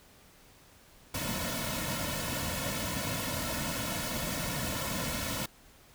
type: noise with comb filter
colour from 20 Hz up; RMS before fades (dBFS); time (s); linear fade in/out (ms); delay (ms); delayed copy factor
pink; -34; 1.14-5.46; 5; 2.5; -0.9
effects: pink hiss -58 dBFS RMS until 5.94 s